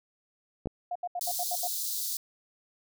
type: clicks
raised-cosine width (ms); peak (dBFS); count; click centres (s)
2; -21; 2; 0.658 / 0.672
type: tone bursts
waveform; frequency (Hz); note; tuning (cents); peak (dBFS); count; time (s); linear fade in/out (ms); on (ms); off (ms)
sine; 710; F5; +28; -30; 7; 0.91-1.675; 5; 45; 75
type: high-pass noise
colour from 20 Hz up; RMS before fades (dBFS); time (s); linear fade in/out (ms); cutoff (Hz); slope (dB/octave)
white; -33; 1.21-2.17; 2; 3800; 48
effects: none